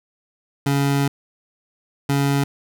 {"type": "tone bursts at uneven times", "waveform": "25% pulse", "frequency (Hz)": 140.1, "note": "C#3", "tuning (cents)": 19, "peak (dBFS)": -13, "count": 2, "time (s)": [[0.66, 1.08], [2.09, 2.44]], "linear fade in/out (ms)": 5, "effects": []}